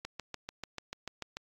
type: click train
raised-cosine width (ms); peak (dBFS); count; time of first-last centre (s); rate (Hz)
0.2; -21; 10; 0.05-1.37; 6.82
effects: AAC 48 kbps